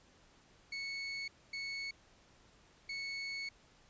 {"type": "tone bursts at uneven times", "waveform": "30% pulse", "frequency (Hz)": 2211, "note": "C#7", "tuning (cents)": -5, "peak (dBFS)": -36, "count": 3, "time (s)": [[0.72, 1.28], [1.53, 1.91], [2.89, 3.49]], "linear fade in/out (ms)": 5, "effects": ["pink hiss -65 dBFS RMS until 3.89 s", "resampled to 16000 Hz"]}